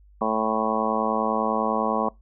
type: harmonic tone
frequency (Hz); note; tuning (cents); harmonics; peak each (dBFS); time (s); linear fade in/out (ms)
110; A2; 0; 2 / 3 / 4 / 5 / 6 / 7 / 8 / 9 / 10; -28 / -35 / -30 / -29 / -30 / -29 / -35 / -29 / -29; 0.21-2.09; 5
effects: noise-tail reverb RT60 0.2 s tail -24 dB re dry + added 50 Hz sine -50 dBFS peak until 2.21 s